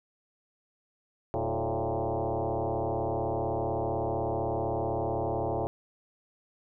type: tone with frequency modulation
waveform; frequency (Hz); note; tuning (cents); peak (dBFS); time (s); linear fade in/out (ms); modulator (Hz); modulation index
sine; 129.9; C3; -12; -27; 1.34-5.67; 0; 112; 6.6
effects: none